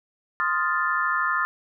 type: chord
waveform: sine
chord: F dominant seventh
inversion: second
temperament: equal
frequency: 1046.5 / 1244.5 / 1396.9 / 1760 Hz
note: C6 / Eb6 / F6 / A6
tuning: 0 / 0 / 0 / 0 cents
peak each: -28 / -26 / -27 / -26 dBFS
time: 0.4-1.45 s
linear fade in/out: 0 ms
effects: none